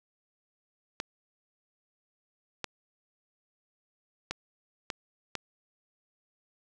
clicks, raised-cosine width 0.2 ms, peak -15 dBFS, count 5, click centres 1.001 / 2.643 / 4.31 / 4.902 / 5.353 s, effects none

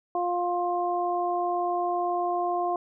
harmonic tone, 352.4 Hz, F4, 16 cents sharp, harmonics 1 / 2 / 3, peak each -30 / -26 / -32 dBFS, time 0.15-2.76 s, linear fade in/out 2 ms, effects none

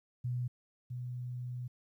sine tone pair in turn, 123.47 / 123.91 Hz, B2 / B2, 0 / +6 cents, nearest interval unison, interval 6 cents, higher second, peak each -32 / -37 dBFS, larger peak first, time 0.24-0.48 / 0.9-1.68 s, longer second, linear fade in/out 10 ms, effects 12-bit

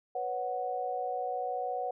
sine chord, B suspended second, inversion none, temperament equal, 493.9 / 554.4 / 740 Hz, B4 / C#5 / F#5, 0 / 0 / 0 cents, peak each -37 / -39 / -33 dBFS, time 0.15-1.91 s, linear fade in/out 5 ms, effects none

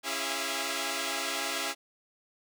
5% pulse tone cluster, 273.8 / 332.7 / 408.9 / 655 / 694 Hz, C#4 / E4 / G#4 / E5 / F5, -21 / +16 / -27 / -11 / -11 cents, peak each -26 dBFS, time 0.03-1.75 s, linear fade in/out 50 ms, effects none

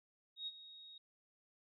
sine tone with ADSR envelope, 3760 Hz, A#7, 14 cents sharp, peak -39 dBFS, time 0.36-0.98 s, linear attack 110 ms, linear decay 37 ms, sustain -14 dB, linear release 4 ms, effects none

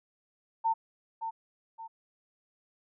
sine tone with echo, 900 Hz, A5, 39 cents sharp, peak -24 dBFS, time 0.64-0.74 s, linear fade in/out 20 ms, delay 570 ms, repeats 2, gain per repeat -8 dB, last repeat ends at 1.88 s, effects none

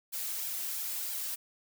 blue noise with flanger, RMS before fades -36 dBFS, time 0.12-1.36 s, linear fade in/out 20 ms, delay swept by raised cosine 1.2 to 3.3 ms, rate 3 Hz, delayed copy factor +0.7, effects none

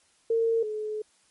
sine tone pair in turn, 455.8 / 428 Hz, A#4 / A4, -39 / -48 cents, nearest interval minor second, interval 109 cents, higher first, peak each -21 / -29 dBFS, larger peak first, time 0.3-0.63 / 0.63-1.02 s, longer second, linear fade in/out 5 ms, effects white hiss -64 dBFS RMS until 1.3 s + MP3 48 kbps

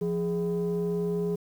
sine tone pair together, 174.06 / 415.3 Hz, F3 / G#4, -6 / 0 cents, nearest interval octave + minor third, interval 1506 cents, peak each -27 / -26 dBFS, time 0.01-1.36 s, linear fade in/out 10 ms, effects tanh soft clip ceiling -22 dBFS + 9-bit

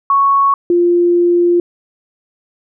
sine tone pair in turn, 1108.7 / 348.4 Hz, C#6 / F4, 0 / -4 cents, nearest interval octave + minor sixth, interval 2004 cents, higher first, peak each -8 dBFS, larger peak neither, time 0.1-0.54 / 0.7-1.6 s, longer second, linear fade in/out 2 ms, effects none

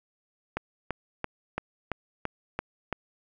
click train, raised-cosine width 0.5 ms, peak -14 dBFS, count 8, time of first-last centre 0.57-2.927 s, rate 2.97 Hz, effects none

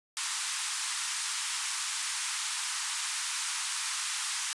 white band-pass noise, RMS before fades -34 dBFS, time 0.17-4.53 s, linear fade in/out 0 ms, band 910 to 10000 Hz, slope 48 dB/octave, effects resampled to 24000 Hz

